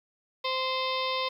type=harmonic tone; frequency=520 Hz; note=C5; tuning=11 cents flat; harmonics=1 / 2 / 4 / 5 / 6 / 7 / 8 / 9 / 10; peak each=-33 / -31 / -37 / -39 / -40 / -35 / -41 / -42 / -43 dBFS; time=0.44-1.29 s; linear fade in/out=10 ms; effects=10-bit